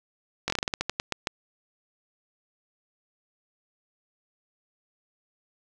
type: slowing click train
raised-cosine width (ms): 0.2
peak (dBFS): -9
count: 13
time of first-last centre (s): 0.48-1.272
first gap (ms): 20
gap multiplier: 1.2
effects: none